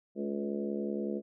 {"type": "harmonic tone with a mistuned harmonic", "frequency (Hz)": 70.6, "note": "C#2", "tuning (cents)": 32, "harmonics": [3, 4, 5, 6, 7, 8, 9], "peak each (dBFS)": [-35, -42, -37, -42, -40, -49, -47], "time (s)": [0.15, 1.22], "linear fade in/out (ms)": 50, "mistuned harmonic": 6, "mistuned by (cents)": 21, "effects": []}